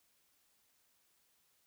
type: silence
effects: white hiss -74 dBFS RMS until 1.66 s